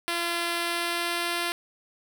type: tone with pitch glide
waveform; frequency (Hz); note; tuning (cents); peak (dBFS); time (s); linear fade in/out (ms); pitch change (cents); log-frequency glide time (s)
5% pulse; 342.3 to 345.1; F4 to F4; -35 to -21; -15; 0.08-1.52; 0; +14; 0.62-1.4
effects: none